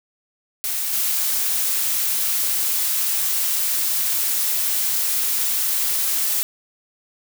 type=noise with level steps; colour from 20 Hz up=blue; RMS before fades=-24 / -21 dBFS; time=0.64-6.43 s; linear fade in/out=0 ms; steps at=0.92 s; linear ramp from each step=20 ms; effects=none